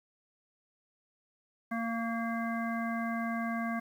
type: harmonic tone with a mistuned harmonic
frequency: 230 Hz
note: A#3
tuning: 23 cents flat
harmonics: 1 / 3 / 5 / 7 / 9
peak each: -33 / -38 / -40 / -41 / -43 dBFS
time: 1.71-3.8 s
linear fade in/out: 10 ms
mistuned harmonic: 5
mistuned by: -17 cents
effects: 10-bit